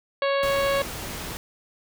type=harmonic tone; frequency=554.4 Hz; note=C#5; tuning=in tune; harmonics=1 / 2 / 3 / 4 / 5 / 6 / 7 / 8; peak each=-22 / -28 / -32 / -34 / -36 / -38 / -39 / -40 dBFS; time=0.22-0.82 s; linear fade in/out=2 ms
type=noise; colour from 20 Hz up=pink; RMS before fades=-34 dBFS; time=0.43-1.37 s; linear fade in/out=0 ms
effects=none